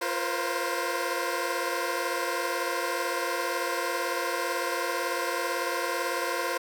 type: tone cluster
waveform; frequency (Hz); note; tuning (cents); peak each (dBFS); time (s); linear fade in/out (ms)
15% pulse; 346.9 / 473.9 / 514 / 532; F4 / A#4 / C5 / C5; -12 / +28 / -31 / +29; -27; 0.01-6.58; 10
effects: none